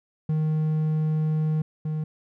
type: tone pair in turn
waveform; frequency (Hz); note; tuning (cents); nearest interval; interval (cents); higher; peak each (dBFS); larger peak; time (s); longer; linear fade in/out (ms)
triangle; 155.56 / 154.97; D#3 / D#3; 0 / -7; unison; 7; first; -19 / -23; first; 0.29-1.62 / 1.85-2.04; first; 5
effects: none